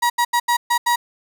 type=tone bursts at uneven times; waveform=35% pulse; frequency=956 Hz; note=A#5; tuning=43 cents sharp; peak=-13 dBFS; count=6; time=0.02-0.1 / 0.18-0.25 / 0.33-0.4 / 0.48-0.57 / 0.7-0.78 / 0.86-0.96 s; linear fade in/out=10 ms; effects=none